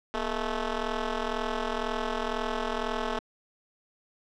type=ring-modulated tone; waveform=10% pulse; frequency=220 Hz; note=A3; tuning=in tune; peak=-17 dBFS; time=0.14-3.19 s; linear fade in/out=0 ms; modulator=199 Hz; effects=low-pass 4000 Hz 12 dB/octave